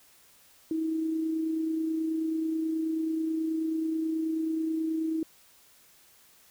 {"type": "tone with amplitude modulation", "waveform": "sine", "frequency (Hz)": 320.4, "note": "E4", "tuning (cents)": -49, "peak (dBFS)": -25, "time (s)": [0.71, 5.23], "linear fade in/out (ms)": 2, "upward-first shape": "sine", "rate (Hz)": 29.3, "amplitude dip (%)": 35, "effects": ["white hiss -59 dBFS RMS until 6.5 s"]}